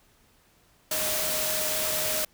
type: tone in noise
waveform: sine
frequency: 622.3 Hz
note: D#5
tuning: in tune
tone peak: -34 dBFS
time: 0.91-2.25 s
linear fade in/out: 5 ms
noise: white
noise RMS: -28 dBFS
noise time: 0.91-2.25 s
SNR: -9 dB
effects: pink hiss -62 dBFS RMS until 2.33 s